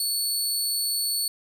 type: tone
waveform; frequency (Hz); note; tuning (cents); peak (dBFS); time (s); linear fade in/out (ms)
20% pulse; 4435; C#8; 0; -18; 0-1.28; 2
effects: none

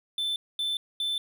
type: tone bursts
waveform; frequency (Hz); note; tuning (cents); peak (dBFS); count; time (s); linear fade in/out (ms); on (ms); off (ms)
triangle; 3530; A7; +5; -25; 3; 0.18-1.18; 2; 180; 230
effects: none

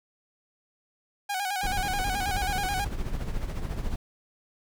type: tone with vibrato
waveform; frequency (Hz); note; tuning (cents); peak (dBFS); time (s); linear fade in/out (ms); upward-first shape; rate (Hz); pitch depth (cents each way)
sawtooth; 778; G5; -13; -24; 1.29-2.85; 10; square; 9.3; 73
type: noise with tremolo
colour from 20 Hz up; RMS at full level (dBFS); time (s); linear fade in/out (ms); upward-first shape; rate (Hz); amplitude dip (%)
brown; -29; 1.63-3.96; 2; sine; 14; 55
effects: none

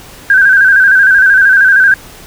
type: tone with vibrato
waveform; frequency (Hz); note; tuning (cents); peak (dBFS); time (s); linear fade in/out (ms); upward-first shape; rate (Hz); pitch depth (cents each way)
sine; 1568; G6; 0; -3; 0.3-1.94; 2; square; 13; 53
effects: pink hiss -34 dBFS RMS until 2.26 s

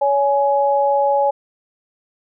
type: tone pair together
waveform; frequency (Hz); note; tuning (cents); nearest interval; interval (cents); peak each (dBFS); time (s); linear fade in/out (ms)
sine; 563 / 837.2; C#5 / G#5; +27 / +14; perfect fifth; 687; -16; 0.01-1.31; 10
effects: none

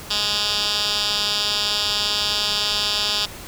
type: tone with band-pass filter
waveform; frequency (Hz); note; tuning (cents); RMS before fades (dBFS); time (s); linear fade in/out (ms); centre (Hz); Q
10% pulse; 207.7; G#3; 0; -22; 0.1-3.26; 10; 4200; 5.4
effects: pink hiss -37 dBFS RMS until 3.47 s

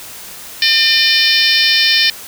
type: harmonic tone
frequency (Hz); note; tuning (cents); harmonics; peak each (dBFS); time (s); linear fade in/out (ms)
603; D5; +46; 3 / 4 / 5 / 6 / 7 / 8 / 9; -17 / -17 / -17 / -17 / -17 / -17 / -17; 0.62-2.1; 2
effects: white hiss -32 dBFS RMS until 2.27 s

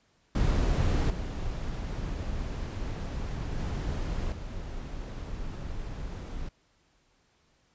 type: noise with level steps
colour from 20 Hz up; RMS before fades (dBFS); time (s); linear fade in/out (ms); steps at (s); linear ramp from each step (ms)
brown; -25 / -33 / -31 / -37; 0.35-6.49; 5; 1.1 / 3.58 / 4.32; 2
effects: pink hiss -68 dBFS RMS until 7.74 s + resampled to 16000 Hz

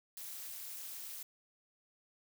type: noise with amplitude modulation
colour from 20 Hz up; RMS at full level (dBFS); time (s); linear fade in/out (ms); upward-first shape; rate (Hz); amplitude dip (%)
blue; -42; 0.17-1.23; 2; sine; 272; 85
effects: none

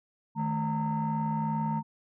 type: tone cluster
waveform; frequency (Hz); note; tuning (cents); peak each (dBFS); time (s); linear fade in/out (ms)
sine; 154.9 / 217.4 / 917; D#3 / A3 / A#5; -7 / -21 / -29; -30; 0.35-1.83; 50
effects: tanh soft clip ceiling -22 dBFS

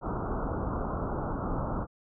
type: low-pass noise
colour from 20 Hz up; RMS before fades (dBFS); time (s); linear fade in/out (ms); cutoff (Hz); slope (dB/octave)
pink; -32; 0.01-1.87; 50; 1400; 96
effects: none

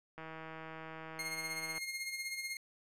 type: click train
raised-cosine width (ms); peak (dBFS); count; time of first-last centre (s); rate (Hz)
0.5; -32; 257; 0.18-1.78; 160
type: tone with tremolo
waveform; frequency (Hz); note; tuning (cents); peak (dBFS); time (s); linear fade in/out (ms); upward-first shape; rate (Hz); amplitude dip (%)
sawtooth; 2136; C7; +35; -33; 1.19-2.57; 2; sine; 16; 55
effects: resampled to 32000 Hz

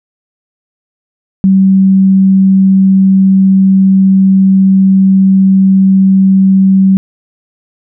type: tone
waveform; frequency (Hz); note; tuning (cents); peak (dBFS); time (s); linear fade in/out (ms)
sine; 191.8; G3; -37; -3; 1.44-6.97; 0
effects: none

